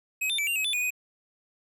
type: tone with pitch steps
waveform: square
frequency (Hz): 2540 / 3584 / 2315 / 2780 / 2551 / 3490 / 2466 / 2497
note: D#7 / A7 / D7 / F7 / D#7 / A7 / D#7 / D#7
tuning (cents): +35 / +31 / -25 / -9 / +43 / -15 / -16 / +6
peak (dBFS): -26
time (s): 0.21-0.906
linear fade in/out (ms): 10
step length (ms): 87
effects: none